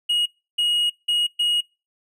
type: tone bursts at uneven times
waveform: triangle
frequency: 2886 Hz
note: F#7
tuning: 44 cents flat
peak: -16 dBFS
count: 4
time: 0.09-0.26 / 0.58-0.9 / 1.08-1.27 / 1.39-1.61 s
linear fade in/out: 10 ms
effects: noise-tail reverb RT60 0.3 s tail -25 dB re dry